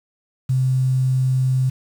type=tone with quantisation; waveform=sine; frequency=130 Hz; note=C3; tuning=11 cents flat; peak=-15 dBFS; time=0.49-1.7 s; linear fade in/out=10 ms; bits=7; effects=none